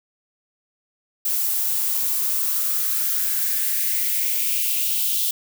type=noise with high-pass filter sweep; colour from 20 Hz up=violet; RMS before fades=-22 dBFS; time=1.25-5.31 s; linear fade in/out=5 ms; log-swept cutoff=670 to 3300 Hz; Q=3.9; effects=none